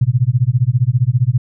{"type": "tone with tremolo", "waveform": "sine", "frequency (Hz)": 123.47, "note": "B2", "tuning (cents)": 0, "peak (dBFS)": -7, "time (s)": [0.01, 1.38], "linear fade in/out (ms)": 5, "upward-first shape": "sine", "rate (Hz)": 15, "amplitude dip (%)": 100, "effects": []}